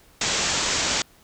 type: low-pass noise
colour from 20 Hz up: white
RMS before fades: -24 dBFS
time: 0.21-1.02 s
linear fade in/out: 2 ms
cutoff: 7700 Hz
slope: 96 dB/octave
effects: pink hiss -55 dBFS RMS until 1.23 s